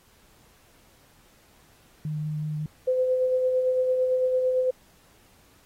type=tone with vibrato; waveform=sine; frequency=152.5 Hz; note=D#3; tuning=34 cents flat; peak=-27 dBFS; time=2.05-2.66 s; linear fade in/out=2 ms; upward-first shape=sine; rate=5.4 Hz; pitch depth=11 cents each way
type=tone with tremolo; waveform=sine; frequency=511 Hz; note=C5; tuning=41 cents flat; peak=-19 dBFS; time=2.87-4.71 s; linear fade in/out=10 ms; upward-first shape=sine; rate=8.9 Hz; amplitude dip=35%
effects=pink hiss -59 dBFS RMS until 5.65 s + AAC 48 kbps